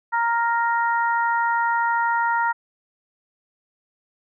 harmonic tone, 466.2 Hz, A#4, in tune, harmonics 2 / 3 / 4, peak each -20 / -24 / -28 dBFS, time 0.12-2.53 s, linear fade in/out 20 ms, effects none

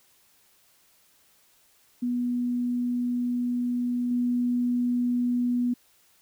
sine tone with level steps, 244.3 Hz, B3, 19 cents flat, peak -24 / -22 dBFS, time 2.02-5.74 s, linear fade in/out 10 ms, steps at 4.11 s, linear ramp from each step 2 ms, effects white hiss -62 dBFS RMS until 6.21 s

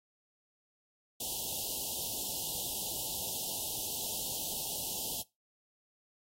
white band-stop noise, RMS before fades -37 dBFS, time 1.2-5.22 s, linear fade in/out 5 ms, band 930 to 2800 Hz, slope 96 dB/octave, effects noise-tail reverb RT60 0.2 s tail -19 dB re dry + AAC 48 kbps

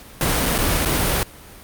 pink noise with dropouts, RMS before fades -19 dBFS, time 0.21-1.23 s, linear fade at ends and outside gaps 1 ms, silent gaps 0.457-0.46 / 0.581-0.586 / 0.85-0.857 s, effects pink hiss -42 dBFS RMS until 1.63 s + Opus 48 kbps

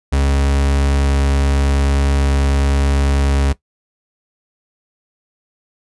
40% pulse tone, 69.3 Hz, C#2, in tune, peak -12 dBFS, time 0.12-3.53 s, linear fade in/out 10 ms, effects noise-tail reverb RT60 0.1 s tail -17 dB re dry + resampled to 24000 Hz

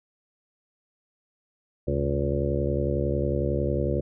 harmonic tone with a mistuned harmonic, 71 Hz, C#2, 42 cents sharp, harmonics 1 / 2 / 3 / 4 / 5 / 6 / 7 / 8, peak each -29 / -29 / -33 / -35 / -30 / -36 / -31 / -32 dBFS, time 1.87-4.01 s, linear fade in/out 10 ms, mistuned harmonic 2, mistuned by -110 cents, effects none

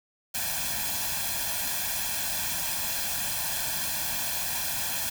white noise with comb filter, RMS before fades -30 dBFS, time 0.34-5.1 s, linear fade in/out 10 ms, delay 1.2 ms, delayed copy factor +0.75, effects none

